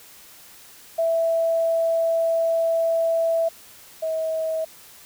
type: tone pair in turn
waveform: sine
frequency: 660 / 640.8 Hz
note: E5 / E5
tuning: +2 / -49 cents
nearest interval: minor second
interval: 51 cents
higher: first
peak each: -18 / -22 dBFS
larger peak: first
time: 0.98-3.49 / 4.02-4.65 s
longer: first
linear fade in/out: 10 ms
effects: white hiss -47 dBFS RMS until 5.05 s